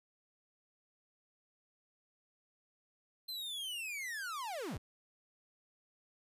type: linear sweep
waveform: 45% pulse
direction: down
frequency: 4155 to 41.13 Hz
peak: -39 dBFS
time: 3.28-4.78 s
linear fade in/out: 10 ms
effects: resampled to 32000 Hz